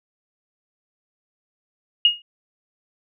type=tone with exponential decay; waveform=sine; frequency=2865 Hz; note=F7; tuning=44 cents sharp; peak=-8 dBFS; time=2.05-2.22 s; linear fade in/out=2 ms; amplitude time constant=35 ms; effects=none